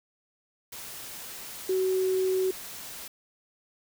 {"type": "tone in noise", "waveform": "sine", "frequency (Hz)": 375.1, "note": "F#4", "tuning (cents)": 24, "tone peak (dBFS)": -23, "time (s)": [1.69, 2.51], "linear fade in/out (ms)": 5, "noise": "white", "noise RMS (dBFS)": -41, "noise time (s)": [0.72, 3.08], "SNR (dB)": 15, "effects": []}